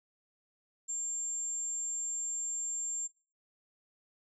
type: tone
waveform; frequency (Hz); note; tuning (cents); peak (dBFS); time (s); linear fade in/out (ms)
sine; 7360; A#8; -23; -34; 0.88-3.08; 20
effects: noise-tail reverb RT60 0.4 s tail -19 dB re dry

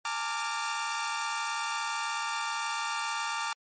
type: chord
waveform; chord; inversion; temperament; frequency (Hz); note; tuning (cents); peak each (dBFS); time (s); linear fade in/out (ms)
sawtooth; Bb dominant seventh; third; equal with one note detuned; 830.6 / 908.9 / 1174.7 / 1396.9; Ab5 / Bb5 / D6 / F6; 0 / -44 / 0 / 0; -37 / -31 / -31 / -33; 0.05-3.53; 2
effects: MP3 32 kbps

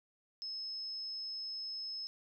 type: tone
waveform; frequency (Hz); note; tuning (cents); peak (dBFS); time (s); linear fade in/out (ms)
sine; 5190; E8; -28; -39; 0.42-2.07; 0
effects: none

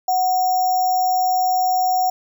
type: tone with sample-and-hold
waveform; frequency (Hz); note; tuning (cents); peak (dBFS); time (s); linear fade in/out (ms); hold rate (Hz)
sine; 740; F#5; 0; -15; 0.08-2.1; 5; 6300
effects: none

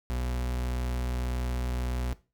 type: tone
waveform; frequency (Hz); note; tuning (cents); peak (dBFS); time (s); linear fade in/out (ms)
40% pulse; 61.74; B1; 0; -28; 0.1-2.13; 0
effects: noise-tail reverb RT60 0.3 s tail -17 dB re dry

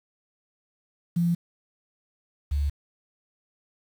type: tone pair in turn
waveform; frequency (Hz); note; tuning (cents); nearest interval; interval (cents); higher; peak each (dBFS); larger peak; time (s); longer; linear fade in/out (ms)
sine; 171.3 / 71.85; F3 / D2; -33 / -37; octave + minor third; 1504; first; -20 / -22; first; 1.16-1.35 / 2.51-2.7; neither; 10
effects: 8-bit

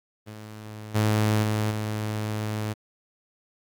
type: tone with level steps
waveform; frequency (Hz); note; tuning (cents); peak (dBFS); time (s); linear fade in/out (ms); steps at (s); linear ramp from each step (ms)
sawtooth; 107.2; A2; -45; -33 / -16 / -19 / -23; 0.26-2.74; 20; 0.94 / 1.42 / 1.7; 20
effects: Opus 24 kbps

